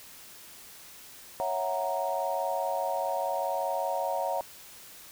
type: chord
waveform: sine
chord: F# dominant seventh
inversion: second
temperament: equal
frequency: 554.4 / 659.3 / 740 / 932.3 Hz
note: C#5 / E5 / F#5 / A#5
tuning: 0 / 0 / 0 / 0 cents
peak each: -33 dBFS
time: 1.4-4.41 s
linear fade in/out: 0 ms
effects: white hiss -49 dBFS RMS until 5.11 s